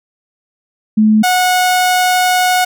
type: tone pair in turn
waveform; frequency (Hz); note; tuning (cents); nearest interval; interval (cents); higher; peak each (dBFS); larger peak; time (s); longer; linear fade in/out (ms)
sine / sawtooth; 215.5 / 731.4; A3 / F#5; -36 / -20; octave + major sixth; 2116; second; -6; neither; 0.97-1.23 / 1.23-2.65; second; 10
effects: none